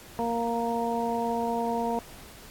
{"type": "harmonic tone", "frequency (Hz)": 233.1, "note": "A#3", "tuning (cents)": 0, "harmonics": [1, 2, 3, 4], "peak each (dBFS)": [-31, -31, -31, -31], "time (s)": [0.19, 1.99], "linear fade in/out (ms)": 0, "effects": ["pink hiss -48 dBFS RMS until 2.5 s", "AAC 64 kbps"]}